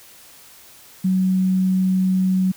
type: tone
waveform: sine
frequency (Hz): 187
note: F#3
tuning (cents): +19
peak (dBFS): -15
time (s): 1.04-2.52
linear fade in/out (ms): 10
effects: white hiss -46 dBFS RMS until 2.56 s